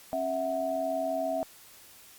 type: tone cluster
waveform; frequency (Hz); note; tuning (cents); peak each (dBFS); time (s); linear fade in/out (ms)
sine; 271.3 / 655 / 735; C#4 / E5 / F#5; -37 / -11 / -12; -36 / -29 / -35; 0.13-1.43; 0
effects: white hiss -53 dBFS RMS until 2.18 s + Opus 48 kbps